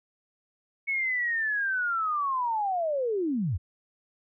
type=linear sweep; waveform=sine; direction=down; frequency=2217 to 69.6 Hz; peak=-25 dBFS; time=0.87-3.58 s; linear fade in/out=20 ms; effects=none